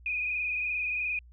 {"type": "tone with frequency modulation", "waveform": "sine", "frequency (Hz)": 2474, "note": "D#7", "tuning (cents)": -10, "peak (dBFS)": -28, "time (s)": [0.06, 1.19], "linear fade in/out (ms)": 2, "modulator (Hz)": 22.9, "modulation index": 2.8, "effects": ["added 60 Hz sine -50 dBFS peak until 1.32 s"]}